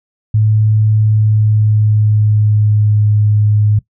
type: tone with pitch glide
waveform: sine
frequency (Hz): 107.8 to 105.28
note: A2 to G#2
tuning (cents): -35 to +24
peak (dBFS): -8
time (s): 0.34-3.79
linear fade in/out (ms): 5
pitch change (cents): -41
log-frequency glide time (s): 0.98-3.07
effects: noise-tail reverb RT60 0.1 s tail -18 dB re dry